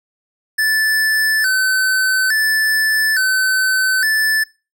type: tone with vibrato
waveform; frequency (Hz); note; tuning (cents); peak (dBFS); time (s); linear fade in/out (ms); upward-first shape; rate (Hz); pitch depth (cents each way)
square; 1633; G#6; -30; -14; 0.58-4.44; 10; square; 0.58; 120
effects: noise-tail reverb RT60 0.3 s tail -22 dB re dry